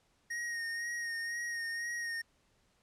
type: tone with vibrato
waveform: square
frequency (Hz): 1864.7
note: A#6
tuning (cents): 0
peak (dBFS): -36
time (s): 0.3-2.22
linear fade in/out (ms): 10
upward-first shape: sine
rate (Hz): 2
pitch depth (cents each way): 27
effects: pink hiss -72 dBFS RMS until 2.82 s + low-pass 9000 Hz 12 dB/octave